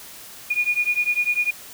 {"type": "beating tone pair", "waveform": "sine", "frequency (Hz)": [2438, 2448], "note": ["D#7", "D#7"], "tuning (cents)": [-36, -29], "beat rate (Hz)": 10, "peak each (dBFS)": -22, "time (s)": [0.5, 1.51], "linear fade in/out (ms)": 10, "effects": ["white hiss -41 dBFS RMS until 1.73 s"]}